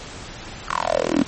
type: tone with high-pass filter sweep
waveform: 10% pulse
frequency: 41.2 Hz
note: E1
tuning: in tune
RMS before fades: -21 dBFS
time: 0.68-1.23 s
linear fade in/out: 10 ms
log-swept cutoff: 1300 to 250 Hz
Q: 6.4
effects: pink hiss -36 dBFS RMS until 1.27 s + MP3 32 kbps